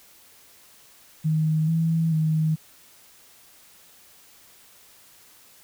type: tone with pitch steps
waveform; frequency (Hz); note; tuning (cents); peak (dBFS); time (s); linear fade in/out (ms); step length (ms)
sine; 156.7 / 163.3 / 157.2; D#3 / E3 / D#3; +13 / -16 / +18; -19; 1.24-2.56; 20; 440
effects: white hiss -53 dBFS RMS until 5.63 s